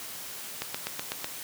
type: click train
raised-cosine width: 0.2 ms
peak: -13 dBFS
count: 6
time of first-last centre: 0.62-1.244 s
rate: 8.01 Hz
effects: white hiss -40 dBFS RMS until 1.43 s + high-pass 100 Hz 12 dB/octave